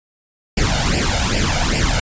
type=noise with flanger; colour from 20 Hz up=pink; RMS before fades=-17 dBFS; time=0.57-2 s; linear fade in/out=5 ms; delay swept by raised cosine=0.39 to 1.39 ms; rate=2.5 Hz; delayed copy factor=+0.75; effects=resampled to 16000 Hz